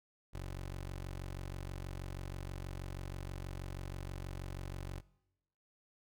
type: tone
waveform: 20% pulse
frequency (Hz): 46.25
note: F#1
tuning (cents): 0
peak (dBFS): -36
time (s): 0.33-5.01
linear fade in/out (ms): 20
effects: noise-tail reverb RT60 0.9 s tail -21 dB re dry